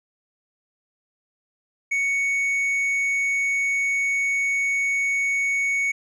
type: tone with tanh clipping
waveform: sine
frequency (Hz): 2225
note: C#7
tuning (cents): +6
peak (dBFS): -21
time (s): 1.91-5.92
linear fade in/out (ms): 10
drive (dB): 5
effects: none